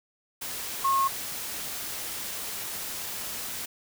sine tone in noise, 1084 Hz, C#6, 39 cents flat, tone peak -21 dBFS, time 0.84-1.08 s, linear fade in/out 10 ms, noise white, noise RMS -35 dBFS, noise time 0.41-3.66 s, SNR +11 dB, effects none

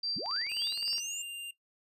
sine tone with tremolo, 4699 Hz, D8, in tune, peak -30 dBFS, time 0.03-1 s, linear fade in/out 5 ms, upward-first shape sine, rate 3.7 Hz, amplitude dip 60%
sine linear sweep, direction up, 110 to 7400 Hz, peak -37 dBFS, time 0.16-1.22 s, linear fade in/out 5 ms
click train, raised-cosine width 0.2 ms, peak -31 dBFS, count 15, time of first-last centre 0.26-0.982 s, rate 19.4 Hz
square tone, 2794 Hz, F7, in tune, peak -39 dBFS, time 0.49-1.51 s, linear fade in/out 5 ms
effects noise-tail reverb RT60 0.1 s tail -17 dB re dry + resampled to 32000 Hz

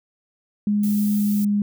sine tone with pitch glide, 207.1 to 205.3 Hz, G#3 to G#3, -5 to -20 cents, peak -17 dBFS, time 0.67-1.62 s, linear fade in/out 2 ms, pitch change -15 cents, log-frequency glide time 1.07-1.5 s
violet noise, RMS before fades -34 dBFS, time 0.83-1.45 s, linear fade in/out 5 ms
effects none

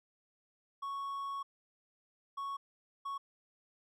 triangle tone bursts at uneven times, 1108.7 Hz, C#6, in tune, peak -35 dBFS, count 3, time 0.82-1.43 / 2.37-2.57 / 3.05-3.18 s, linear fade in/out 10 ms, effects none

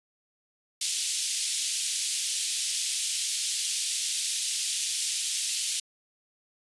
white band-pass noise, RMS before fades -30 dBFS, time 0.81-5.8 s, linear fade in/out 5 ms, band 2800 to 10000 Hz, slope 24 dB/octave, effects resampled to 24000 Hz

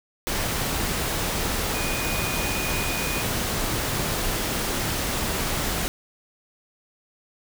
sine tone in noise, 2466 Hz, D#7, 16 cents flat, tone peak -32 dBFS, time 1.74-3.22 s, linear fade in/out 0 ms, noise pink, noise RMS -26 dBFS, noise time 0.27-5.88 s, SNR -9 dB, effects none

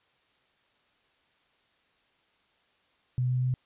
sine tone with pitch steps, 125.5 / 126.37 / 127.25 Hz, B2 / B2 / C3, +28 / +40 / -48 cents, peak -24 dBFS, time 3.18-3.54 s, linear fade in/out 0 ms, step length 120 ms, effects white hiss -68 dBFS RMS until 3.65 s + resampled to 8000 Hz

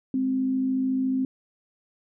sine tone pair together, 207.7 / 261.7 Hz, G#3 / C4, 0 / 0 cents, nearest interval major third, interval 400 cents, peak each -34 / -22 dBFS, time 0.14-1.25 s, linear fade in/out 2 ms, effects none

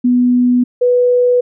sine tone pair in turn, 246.8 / 492.6 Hz, B3 / B4, -1 / -5 cents, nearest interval octave, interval 1196 cents, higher second, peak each -8 dBFS, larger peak neither, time 0.04-0.64 / 0.81-1.41 s, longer neither, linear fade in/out 10 ms, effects none

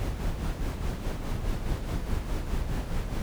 brown noise with tremolo, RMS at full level -28 dBFS, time 0-3.22 s, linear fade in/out 0 ms, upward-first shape sine, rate 4.8 Hz, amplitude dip 50%, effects none

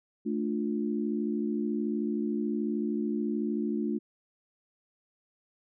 sine chord, D minor, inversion second, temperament just, 220.2 / 293.7 / 352.4 Hz, A3 / D4 / F4, +2 / 0 / +16 cents, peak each -30 / -33 / -34 dBFS, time 0.25-3.99 s, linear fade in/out 20 ms, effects none

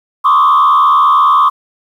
sine tone with frequency modulation, 1137 Hz, C#6, 44 cents sharp, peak -4 dBFS, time 0.24-1.5 s, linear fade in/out 20 ms, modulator 74.5 Hz, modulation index 1.3, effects tanh soft clip ceiling -3 dBFS + 7-bit

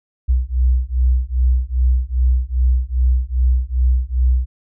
sine beating tone pair, 61.5 / 64 Hz, B1 / C2, -7 / -38 cents, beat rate 2.5 Hz, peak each -16 dBFS, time 0.28-4.46 s, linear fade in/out 20 ms, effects none

